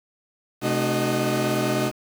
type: tone cluster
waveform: 35% pulse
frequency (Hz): 130.3 / 217.3 / 302.4 / 373.2 / 621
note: C3 / A3 / D#4 / F#4 / D#5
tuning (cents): -7 / -21 / -49 / +15 / -3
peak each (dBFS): -26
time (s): 0.61-1.92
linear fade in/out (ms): 50
effects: 7-bit